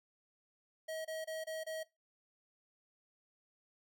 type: tone bursts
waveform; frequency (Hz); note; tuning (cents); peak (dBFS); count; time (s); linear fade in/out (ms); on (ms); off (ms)
square; 637; D#5; +41; -40; 5; 0.88-1.834; 10; 170; 26
effects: noise-tail reverb RT60 0.2 s tail -19 dB re dry